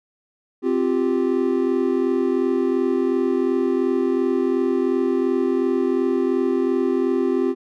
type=chord; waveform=triangle; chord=C suspended fourth; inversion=none; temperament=equal; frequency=261.6 / 349.2 / 392 Hz; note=C4 / F4 / G4; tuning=0 / 0 / 0 cents; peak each=-20 dBFS; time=0.62-7.55 s; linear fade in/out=50 ms; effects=none